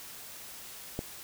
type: click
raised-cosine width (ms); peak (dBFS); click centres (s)
2; -19; 0.991
effects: white hiss -46 dBFS RMS until 1.23 s